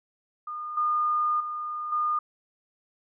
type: tone with level steps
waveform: sine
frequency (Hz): 1218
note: D#6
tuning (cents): -37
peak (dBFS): -32 / -22 / -30 / -23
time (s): 0.47-2.19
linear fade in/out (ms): 5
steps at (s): 0.77 / 1.4 / 1.92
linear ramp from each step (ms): 5
effects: none